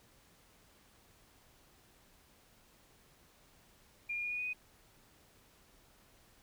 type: tone with pitch steps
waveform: sine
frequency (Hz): 2401 / 2419 / 2437 / 2456 / 2474 / 2493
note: D7 / D#7 / D#7 / D#7 / D#7 / D#7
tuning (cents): +38 / -49 / -37 / -23 / -10 / +3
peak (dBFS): -35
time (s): 4.09-4.534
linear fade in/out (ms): 10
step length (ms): 74
effects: pink hiss -65 dBFS RMS until 6.42 s